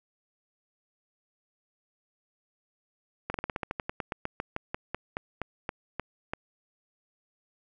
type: slowing click train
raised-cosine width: 0.5 ms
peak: -16 dBFS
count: 22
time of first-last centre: 3.3-6.335 s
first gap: 42 ms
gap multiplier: 1.11
effects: none